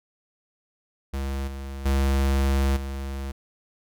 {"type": "tone with level steps", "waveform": "square", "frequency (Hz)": 68.1, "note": "C#2", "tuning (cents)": -30, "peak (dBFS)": [-27, -33, -20, -30], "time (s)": [1.13, 3.32], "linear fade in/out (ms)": 10, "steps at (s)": [1.47, 1.85, 2.76], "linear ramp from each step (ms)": 10, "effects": []}